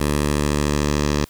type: tone with low-pass filter sweep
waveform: 10% pulse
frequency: 73.42 Hz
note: D2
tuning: in tune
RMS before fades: -20 dBFS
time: 0-1.25 s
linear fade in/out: 5 ms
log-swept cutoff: 11000 to 6100 Hz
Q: 1.9
effects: white hiss -50 dBFS RMS until 1.29 s